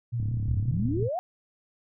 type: tone with vibrato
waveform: sine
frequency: 111.2 Hz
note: A2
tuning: 19 cents sharp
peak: -26 dBFS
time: 0.12-1.09 s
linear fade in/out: 20 ms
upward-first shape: square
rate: 5.8 Hz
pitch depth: 110 cents each way
type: click train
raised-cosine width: 5 ms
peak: -23 dBFS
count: 30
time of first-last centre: 0.2-1.026 s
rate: 35.1 Hz
type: exponential sweep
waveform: sine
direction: up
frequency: 63.7 to 762 Hz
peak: -27 dBFS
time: 0.48-1.19 s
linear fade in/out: 0 ms
effects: none